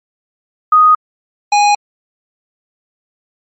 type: tone pair in turn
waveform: sine / square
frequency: 1244.5 / 825.3 Hz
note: D#6 / G#5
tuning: 0 / -11 cents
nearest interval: perfect fifth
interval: 711 cents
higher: first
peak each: -4 / -8 dBFS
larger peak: first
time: 0.72-0.95 / 1.52-1.75 s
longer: neither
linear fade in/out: 5 ms
effects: MP3 32 kbps